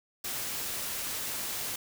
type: noise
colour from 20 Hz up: white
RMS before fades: -35 dBFS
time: 0.24-1.76 s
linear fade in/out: 5 ms
effects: none